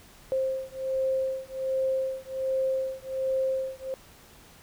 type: beating tone pair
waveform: sine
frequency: 527 / 528.3 Hz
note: C5 / C5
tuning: +12 / +17 cents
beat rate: 1.3 Hz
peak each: -29 / -29 dBFS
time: 0.32-3.94 s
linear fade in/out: 0 ms
effects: pink hiss -53 dBFS RMS until 4.62 s